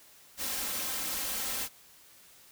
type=noise with comb filter; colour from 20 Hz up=white; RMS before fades=-34 dBFS; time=0.37-1.69 s; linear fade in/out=50 ms; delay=3.8 ms; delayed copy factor=+0.6; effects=white hiss -57 dBFS RMS until 2.51 s